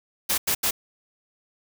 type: noise bursts at uneven times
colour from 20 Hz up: white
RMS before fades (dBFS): -23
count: 3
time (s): 0.29-0.38 / 0.47-0.55 / 0.63-0.71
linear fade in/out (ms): 10
effects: none

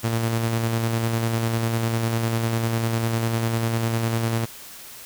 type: tone with tremolo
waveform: sawtooth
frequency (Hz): 114.5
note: A#2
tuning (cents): -31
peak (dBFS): -16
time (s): 0.03-4.46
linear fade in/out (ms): 20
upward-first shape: square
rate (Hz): 10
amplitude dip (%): 30
effects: white hiss -41 dBFS RMS until 5.05 s

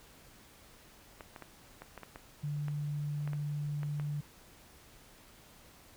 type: clicks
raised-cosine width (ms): 0.5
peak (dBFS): -30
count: 12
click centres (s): 1.208 / 1.362 / 1.423 / 1.82 / 1.977 / 2.033 / 2.159 / 2.683 / 3.276 / 3.333 / 3.832 / 3.998
type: tone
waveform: sine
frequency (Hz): 146.83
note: D3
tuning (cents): 0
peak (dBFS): -33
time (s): 2.43-4.21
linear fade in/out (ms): 10
effects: pink hiss -58 dBFS RMS until 5.96 s

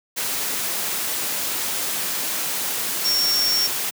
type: tone in noise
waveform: sine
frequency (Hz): 5500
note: F8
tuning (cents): -27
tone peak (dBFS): -18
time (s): 3.04-3.68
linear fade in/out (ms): 20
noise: white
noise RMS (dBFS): -25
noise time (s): 0.16-3.91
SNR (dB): +4
effects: high-pass 150 Hz 12 dB/octave

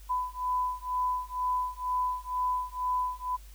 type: beating tone pair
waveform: sine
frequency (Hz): 1000 / 1002.1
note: B5 / B5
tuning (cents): +21 / +25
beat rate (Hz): 2.1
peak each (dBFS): -31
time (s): 0.09-3.37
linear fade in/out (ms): 20
effects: added 50 Hz sine -46 dBFS peak until 3.54 s + white hiss -58 dBFS RMS until 3.54 s

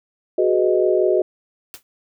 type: chord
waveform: sine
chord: G# minor seventh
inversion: third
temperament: equal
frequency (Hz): 370 / 415.3 / 493.9 / 622.3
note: F#4 / G#4 / B4 / D#5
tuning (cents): 0 / 0 / 0 / 0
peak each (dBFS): -17 / -21 / -23 / -20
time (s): 0.38-1.22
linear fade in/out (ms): 5
type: noise with exponential decay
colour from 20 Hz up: white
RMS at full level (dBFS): -32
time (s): 1.74-1.83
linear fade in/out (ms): 0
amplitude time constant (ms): 19
effects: none

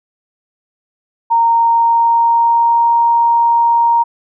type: tone with pitch glide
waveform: sine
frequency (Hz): 925 to 934.1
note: A#5 to A#5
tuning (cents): -14 to +3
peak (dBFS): -8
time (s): 1.3-4.04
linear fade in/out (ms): 20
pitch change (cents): +17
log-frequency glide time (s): 1.48-2.93
effects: none

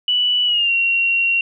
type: tone with pitch glide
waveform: sine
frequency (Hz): 2960 to 2746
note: F#7 to F7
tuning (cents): 0 to -30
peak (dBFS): -14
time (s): 0.08-1.41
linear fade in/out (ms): 2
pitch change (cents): -130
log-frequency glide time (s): 0.45-0.72
effects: none

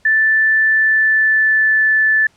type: tone with pitch glide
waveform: sine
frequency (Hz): 1760 to 1748.9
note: A6 to A6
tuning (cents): 0 to -11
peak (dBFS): -10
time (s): 0.05-2.27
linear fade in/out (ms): 5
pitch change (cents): -11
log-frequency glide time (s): 0.68-1.79
effects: pink hiss -55 dBFS RMS until 2.36 s + low-pass 8000 Hz 12 dB/octave

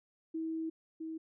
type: tone pair in turn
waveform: sine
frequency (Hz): 322.7 / 321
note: E4 / E4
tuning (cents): -37 / -46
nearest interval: unison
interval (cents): 9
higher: first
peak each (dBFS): -34 / -38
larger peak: first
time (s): 0.34-0.7 / 1-1.18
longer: first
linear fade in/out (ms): 10
effects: none

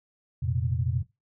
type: chord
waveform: sine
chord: F suspended fourth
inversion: none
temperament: equal with one note detuned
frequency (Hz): 87.31 / 116.54 / 129.46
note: F2 / Bb2 / C3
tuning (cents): 0 / 0 / -18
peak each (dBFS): -29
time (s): 0.42-1.03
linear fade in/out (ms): 10
effects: noise-tail reverb RT60 0.2 s tail -17 dB re dry

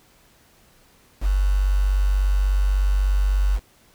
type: tone with quantisation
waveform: sine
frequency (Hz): 48.22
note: G1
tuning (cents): -28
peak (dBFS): -16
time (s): 1.21-3.6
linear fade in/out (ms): 50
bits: 6
effects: pink hiss -56 dBFS RMS until 3.94 s

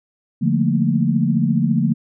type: chord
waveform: sine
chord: Bb major seventh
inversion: first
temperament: just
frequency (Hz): 145.68 / 174.81 / 218.5 / 233.1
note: D3 / F3 / A3 / Bb3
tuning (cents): -14 / +2 / -12 / 0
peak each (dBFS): -20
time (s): 0.41-1.94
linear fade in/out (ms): 20
effects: none

